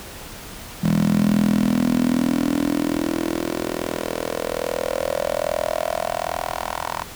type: tone with high-pass filter sweep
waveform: 10% pulse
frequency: 41.2 Hz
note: E1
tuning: in tune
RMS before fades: -22 dBFS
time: 0.83-7.03 s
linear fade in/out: 10 ms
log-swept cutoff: 180 to 880 Hz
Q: 5.5
effects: pink hiss -37 dBFS RMS until 7.15 s